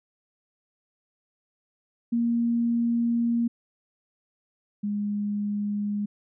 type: tone pair in turn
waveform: sine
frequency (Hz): 234.5 / 206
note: A#3 / G#3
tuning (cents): +11 / -14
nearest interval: major second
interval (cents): 225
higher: first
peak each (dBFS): -21 / -25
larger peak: first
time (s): 2.12-3.48 / 4.83-6.06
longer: first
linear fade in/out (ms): 10
effects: none